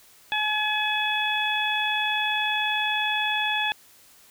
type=harmonic tone; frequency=850 Hz; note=G#5; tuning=40 cents sharp; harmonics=1 / 2 / 3 / 4; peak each=-28 / -28 / -28 / -28 dBFS; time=0.32-3.72 s; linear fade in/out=0 ms; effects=white hiss -54 dBFS RMS until 4.3 s